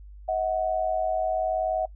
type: tone pair together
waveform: sine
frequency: 638.3 / 739 Hz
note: D#5 / F#5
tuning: +44 / -2 cents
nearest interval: minor third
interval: 254 cents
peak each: -26 / -26 dBFS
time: 0.28-1.86 s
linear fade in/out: 10 ms
effects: noise-tail reverb RT60 0.1 s tail -22 dB re dry + added 50 Hz sine -42 dBFS peak until 1.95 s